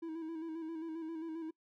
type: tone with vibrato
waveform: triangle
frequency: 324 Hz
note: E4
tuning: 30 cents flat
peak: -37 dBFS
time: 0.02-1.51 s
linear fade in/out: 10 ms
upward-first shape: square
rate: 7.5 Hz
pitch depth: 40 cents each way
effects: noise-tail reverb RT60 0.1 s tail -23 dB re dry